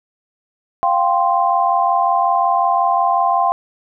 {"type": "chord", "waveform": "sine", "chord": "F suspended second", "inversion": "none", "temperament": "equal", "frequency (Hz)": [698.5, 784, 1046.5], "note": ["F5", "G5", "C6"], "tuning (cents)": [0, 0, 0], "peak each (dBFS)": -17, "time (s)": [0.83, 3.52], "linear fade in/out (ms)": 0, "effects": []}